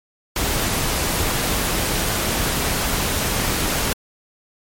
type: noise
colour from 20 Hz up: pink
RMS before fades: -21 dBFS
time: 0.36-3.93 s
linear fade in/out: 2 ms
effects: MP3 64 kbps